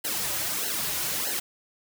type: noise with flanger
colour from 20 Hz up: white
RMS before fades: -29 dBFS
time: 0.04-1.4 s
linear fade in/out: 10 ms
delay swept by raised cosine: 0.84 to 4.54 ms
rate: 1.6 Hz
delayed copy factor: -0.95
effects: none